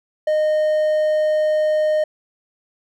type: tone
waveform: triangle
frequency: 615 Hz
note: D#5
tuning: 20 cents flat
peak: -13 dBFS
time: 0.27-2.04 s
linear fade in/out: 5 ms
effects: none